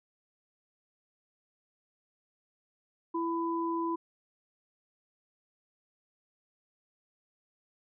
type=tone pair together; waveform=sine; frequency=333.5 / 999.4 Hz; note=E4 / B5; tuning=+20 / +20 cents; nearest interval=octave + perfect fifth; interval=1900 cents; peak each=-31 / -33 dBFS; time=3.14-3.96 s; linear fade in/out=10 ms; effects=none